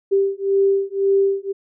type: beating tone pair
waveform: sine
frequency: 392 / 393.9 Hz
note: G4 / G4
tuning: 0 / +8 cents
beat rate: 1.9 Hz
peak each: -18 dBFS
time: 0.11-1.53 s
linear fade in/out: 20 ms
effects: none